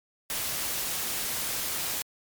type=noise; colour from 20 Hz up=white; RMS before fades=-31 dBFS; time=0.3-2.02 s; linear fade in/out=0 ms; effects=MP3 96 kbps